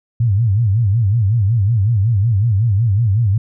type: tone with vibrato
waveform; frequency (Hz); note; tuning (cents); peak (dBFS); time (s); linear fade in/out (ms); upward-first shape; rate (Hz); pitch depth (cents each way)
sine; 107.2; A2; -45; -11; 0.2-3.38; 5; sine; 5.4; 210
effects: none